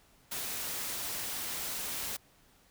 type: noise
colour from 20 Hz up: white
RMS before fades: -37 dBFS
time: 0.31-2.17 s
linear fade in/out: 10 ms
effects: pink hiss -64 dBFS RMS until 2.7 s